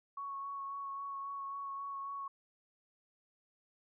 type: tone with vibrato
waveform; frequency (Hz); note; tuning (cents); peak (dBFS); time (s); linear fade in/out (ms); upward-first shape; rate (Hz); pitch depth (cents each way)
sine; 1108.7; C#6; 0; -39; 0.17-2.28; 5; sine; 3.7; 14
effects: none